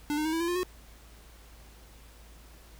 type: tone with pitch steps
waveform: square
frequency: 295.1 / 305.7 / 316.6 / 328 / 339.8 / 352 / 364.6 Hz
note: D4 / D#4 / D#4 / E4 / F4 / F4 / F#4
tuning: +8 / -30 / +30 / -9 / -47 / +14 / -25 cents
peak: -28 dBFS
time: 0.1-0.632 s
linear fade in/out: 0 ms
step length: 76 ms
effects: added 55 Hz sine -51 dBFS peak until 2.79 s + pink hiss -56 dBFS RMS until 2.79 s